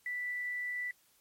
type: tone with quantisation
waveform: sine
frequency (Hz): 1973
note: B6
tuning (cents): -2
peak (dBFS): -34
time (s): 0.06-0.91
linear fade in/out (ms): 2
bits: 10
effects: white hiss -68 dBFS RMS until 1.2 s + MP3 64 kbps